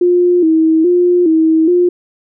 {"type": "tone with vibrato", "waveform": "sine", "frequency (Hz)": 337, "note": "E4", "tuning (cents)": 38, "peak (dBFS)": -7, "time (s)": [0.01, 1.89], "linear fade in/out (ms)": 5, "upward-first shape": "square", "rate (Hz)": 1.2, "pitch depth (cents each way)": 88, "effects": []}